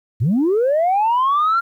sine linear sweep, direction up, 95.5 to 1396.9 Hz, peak -12 dBFS, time 0.2-1.61 s, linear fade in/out 20 ms, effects tanh soft clip ceiling -11 dBFS + 9-bit

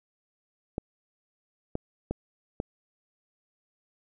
clicks, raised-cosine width 2 ms, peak -16 dBFS, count 4, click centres 0.781 / 1.754 / 2.11 / 2.601 s, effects none

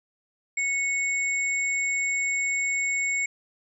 sine tone pair together, 2204 / 7421 Hz, C#7 / A#8, -11 / -9 cents, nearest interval octave + major sixth, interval 2102 cents, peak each -24 / -31 dBFS, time 0.57-3.26 s, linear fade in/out 5 ms, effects none

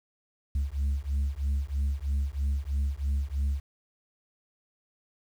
sine beating tone pair, 68.2 / 71.3 Hz, C#2 / C#2, -28 / +49 cents, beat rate 3.1 Hz, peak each -27 / -27 dBFS, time 0.55-3.6 s, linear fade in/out 5 ms, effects tanh soft clip ceiling -23 dBFS + 9-bit

